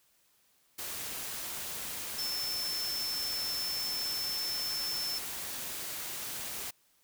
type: tone in noise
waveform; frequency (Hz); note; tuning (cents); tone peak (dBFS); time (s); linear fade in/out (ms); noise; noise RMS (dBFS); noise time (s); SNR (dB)
sine; 5310; E8; +12; -33; 2.18-5.19; 10; white; -39; 0.78-6.71; +3
effects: white hiss -69 dBFS RMS until 7.03 s